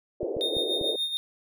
white band-pass noise, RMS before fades -31 dBFS, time 0.2-0.96 s, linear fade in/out 5 ms, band 330 to 570 Hz, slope 48 dB/octave
clicks, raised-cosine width 3 ms, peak -24 dBFS, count 4, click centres 0.231 / 0.367 / 0.568 / 0.813 s
triangle tone with tremolo, 3672 Hz, A#7, 27 cents flat, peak -23 dBFS, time 0.41-1.17 s, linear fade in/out 0 ms, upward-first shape sine, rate 6.9 Hz, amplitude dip 60%
effects none

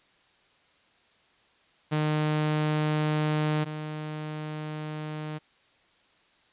sawtooth tone pair in turn, 152.7 / 153.34 Hz, D#3 / D#3, -32 / -25 cents, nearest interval unison, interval 7 cents, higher second, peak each -20 / -29 dBFS, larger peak first, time 1.91-3.65 / 3.65-5.39 s, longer neither, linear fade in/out 20 ms, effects white hiss -63 dBFS RMS until 6.52 s + resampled to 8000 Hz

